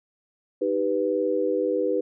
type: chord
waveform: sine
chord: Eb augmented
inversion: none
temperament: equal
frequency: 311.1 / 392 / 493.9 Hz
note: Eb4 / G4 / B4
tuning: 0 / 0 / 0 cents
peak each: -28 / -26 / -24 dBFS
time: 0.61-2.01 s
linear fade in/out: 10 ms
effects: none